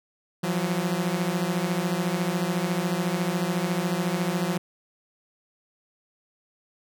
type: beating tone pair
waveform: sawtooth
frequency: 170 / 184 Hz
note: F3 / F#3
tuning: -46 / -9 cents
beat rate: 14 Hz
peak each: -23 dBFS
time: 0.43-4.58 s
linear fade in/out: 10 ms
effects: none